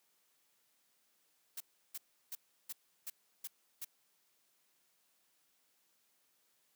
blue noise bursts, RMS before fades -43 dBFS, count 7, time 1.57-3.848 s, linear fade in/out 5 ms, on 34 ms, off 340 ms, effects white hiss -75 dBFS RMS until 6.75 s + high-pass 150 Hz 12 dB/octave

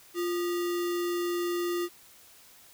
sine tone with sample-and-hold, 349.2 Hz, F4, in tune, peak -27 dBFS, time 0.14-1.89 s, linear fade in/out 50 ms, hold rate 1575 Hz, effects white hiss -55 dBFS RMS until 2.73 s

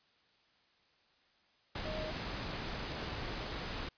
sine tone in noise, 622.3 Hz, D#5, in tune, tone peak -40 dBFS, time 1.85-2.11 s, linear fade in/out 5 ms, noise pink, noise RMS -40 dBFS, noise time 1.75-3.89 s, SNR -3 dB, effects white hiss -70 dBFS RMS until 3.97 s + resampled to 11025 Hz

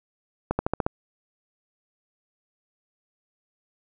accelerating click train, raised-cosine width 1 ms, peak -9 dBFS, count 6, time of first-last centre 0.51-0.865 s, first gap 80 ms, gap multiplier 0.94, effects none

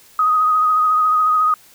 sine tone with vibrato, 1252 Hz, D#6, 10 cents sharp, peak -12 dBFS, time 0.19-1.54 s, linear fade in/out 2 ms, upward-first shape sine, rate 14 Hz, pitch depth 24 cents each way, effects white hiss -48 dBFS RMS until 1.74 s

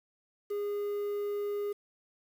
triangle tone with quantisation, 410 Hz, G#4, 22 cents flat, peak -29 dBFS, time 0.5-1.73 s, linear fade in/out 10 ms, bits 9, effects none

